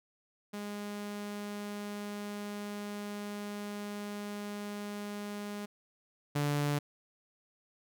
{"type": "tone pair in turn", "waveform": "sawtooth", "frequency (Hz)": [205.8, 145.52], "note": ["G#3", "D3"], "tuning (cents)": [-16, -16], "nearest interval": "tritone", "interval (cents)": 600, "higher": "first", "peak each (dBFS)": [-34, -25], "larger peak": "second", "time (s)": [[0.53, 5.66], [6.35, 6.79]], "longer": "first", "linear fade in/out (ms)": 10, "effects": []}